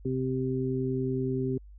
harmonic tone, 130.1 Hz, C3, 9 cents flat, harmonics 1 / 2 / 3, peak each -31 / -31 / -31 dBFS, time 0.05-1.58 s, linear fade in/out 5 ms, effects added 50 Hz sine -46 dBFS peak until 1.78 s

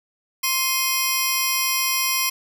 15% pulse tone cluster, 1054 / 2513 / 5660 Hz, C6 / D#7 / F8, +12 / +17 / +22 cents, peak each -18 dBFS, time 0.43-2.3 s, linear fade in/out 10 ms, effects none

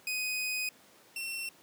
sawtooth tone pair in turn, 2500 / 2709 Hz, D#7 / E7, +8 / +47 cents, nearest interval minor second, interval 139 cents, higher second, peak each -28 / -32 dBFS, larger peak first, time 0.07-0.69 / 1.16-1.49 s, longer first, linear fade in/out 2 ms, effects pink hiss -59 dBFS RMS until 1.62 s + high-pass 200 Hz 12 dB/octave

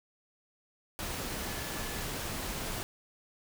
sine tone in noise, 1725 Hz, A6, 35 cents flat, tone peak -48 dBFS, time 1.43-2.04 s, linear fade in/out 0 ms, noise pink, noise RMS -37 dBFS, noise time 0.99-2.83 s, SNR -14 dB, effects none

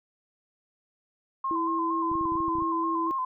sine tone with vibrato, 1046.5 Hz, C6, in tune, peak -26 dBFS, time 1.44-3.25 s, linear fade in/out 5 ms, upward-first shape square, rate 4.3 Hz, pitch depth 39 cents each way
sine tone, 329.6 Hz, E4, in tune, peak -29 dBFS, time 1.51-3.11 s, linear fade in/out 0 ms
clicks, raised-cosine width 5 ms, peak -30 dBFS, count 11, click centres 2.116 / 2.154 / 2.211 / 2.255 / 2.321 / 2.355 / 2.404 / 2.482 / 2.554 / 2.585 / 2.622 s
effects none

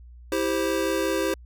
square chord, C major, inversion first, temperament just, 327 / 392.4 / 523.3 Hz, E4 / G4 / C5, -14 / +2 / 0 cents, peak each -28 dBFS, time 0.32-1.34 s, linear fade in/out 2 ms, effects added 60 Hz sine -43 dBFS peak until 1.45 s

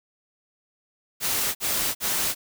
white noise bursts, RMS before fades -25 dBFS, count 3, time 1.2-2.35 s, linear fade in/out 50 ms, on 350 ms, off 50 ms, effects none

